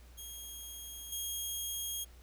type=tone with level steps; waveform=10% pulse; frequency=3256 Hz; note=G#7; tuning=35 cents flat; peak=-36 / -28 dBFS; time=0.17-2.05 s; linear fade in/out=20 ms; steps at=1.12 s; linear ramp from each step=5 ms; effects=added 60 Hz sine -53 dBFS peak until 2.22 s + pink hiss -63 dBFS RMS until 2.22 s